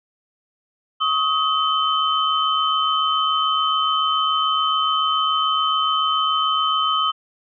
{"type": "tone cluster", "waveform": "sine", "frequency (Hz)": [1117, 1264, 3068], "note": ["C#6", "D#6", "G7"], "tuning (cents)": [13, 27, -38], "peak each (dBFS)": [-25, -19, -22], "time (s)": [1, 7.12], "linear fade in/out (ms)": 20, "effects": []}